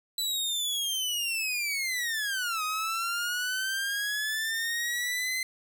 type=linear two-way sweep; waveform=sawtooth; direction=down then up; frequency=3988 to 1244.5 to 2064 Hz; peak=-25 dBFS; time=0.18-5.43 s; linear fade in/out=2 ms; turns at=2.63 s; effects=none